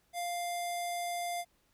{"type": "tone with low-pass filter", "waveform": "square", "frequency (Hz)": 698.5, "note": "F5", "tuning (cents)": 0, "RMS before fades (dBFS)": -36, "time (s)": [0.13, 1.45], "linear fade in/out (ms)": 50, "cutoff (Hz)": 11000, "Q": 2.2, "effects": ["pink hiss -72 dBFS RMS until 1.73 s"]}